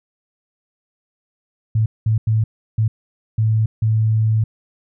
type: tone bursts at uneven times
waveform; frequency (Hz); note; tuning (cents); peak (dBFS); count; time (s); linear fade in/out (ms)
sine; 110; A2; 0; -13; 6; 1.75-1.86 / 2.06-2.18 / 2.27-2.44 / 2.78-2.88 / 3.38-3.66 / 3.82-4.44; 5
effects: none